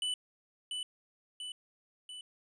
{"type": "tone with echo", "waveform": "square", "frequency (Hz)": 2985, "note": "F#7", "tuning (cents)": 15, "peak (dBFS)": -32, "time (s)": [0.02, 0.14], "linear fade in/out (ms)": 2, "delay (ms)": 690, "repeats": 3, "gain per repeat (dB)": -4, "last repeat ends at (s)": 2.21, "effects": ["resampled to 22050 Hz"]}